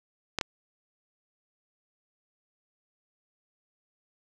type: clicks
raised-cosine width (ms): 0.2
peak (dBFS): -10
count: 2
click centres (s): 0.387 / 0.412
effects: none